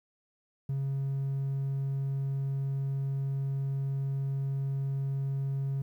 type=tone; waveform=triangle; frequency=136.8 Hz; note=C#3; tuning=23 cents flat; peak=-26 dBFS; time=0.69-5.82 s; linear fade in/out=5 ms; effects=tanh soft clip ceiling -23 dBFS + 11-bit